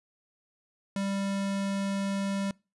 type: tone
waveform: square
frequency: 197 Hz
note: G3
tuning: 9 cents sharp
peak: -29 dBFS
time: 0.96-2.51 s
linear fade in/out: 2 ms
effects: noise-tail reverb RT60 0.3 s tail -25 dB re dry + resampled to 24000 Hz